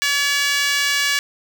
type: tone with high-pass filter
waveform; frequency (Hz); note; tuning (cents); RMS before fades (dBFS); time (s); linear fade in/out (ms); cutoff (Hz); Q
5% pulse; 569; C#5; +45; -19; 0.02-1.19; 0; 1700; 2.3
effects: none